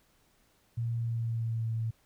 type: tone with pitch glide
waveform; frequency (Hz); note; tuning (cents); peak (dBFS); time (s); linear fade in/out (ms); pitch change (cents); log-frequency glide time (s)
sine; 116.54 to 112.9; A#2 to A2; 0 to +45; -29; 0.77-1.91; 10; -55; 0.96-1.72
effects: pink hiss -68 dBFS RMS until 2.05 s